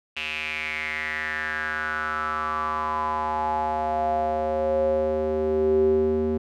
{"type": "tone with band-pass filter sweep", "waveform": "square", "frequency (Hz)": 77.5, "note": "D#2", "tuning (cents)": -6, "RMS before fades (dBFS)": -25, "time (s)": [0.16, 6.38], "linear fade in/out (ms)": 10, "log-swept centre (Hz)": [2700, 320], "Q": 6.7, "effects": []}